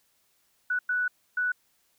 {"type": "tone bursts at uneven times", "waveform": "sine", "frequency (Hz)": 1480, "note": "F#6", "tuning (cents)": 0, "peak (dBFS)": -24, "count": 3, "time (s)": [[0.7, 0.79], [0.89, 1.08], [1.37, 1.52]], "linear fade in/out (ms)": 5, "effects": ["white hiss -69 dBFS RMS until 1.98 s"]}